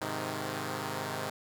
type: chord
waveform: 5% pulse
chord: Ab major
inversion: none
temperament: equal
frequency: 103.83 / 130.81 / 155.56 Hz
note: Ab2 / C3 / Eb3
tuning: 0 / 0 / 0 cents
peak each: -27 dBFS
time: 0.01-1.3 s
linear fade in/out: 5 ms
effects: none